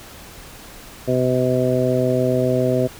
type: harmonic tone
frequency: 127.1 Hz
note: C3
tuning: 50 cents flat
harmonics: 1 / 2 / 3 / 4 / 5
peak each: -22 / -22 / -22 / -22 / -22 dBFS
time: 1.07-2.88 s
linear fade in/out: 20 ms
effects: pink hiss -40 dBFS RMS until 2.99 s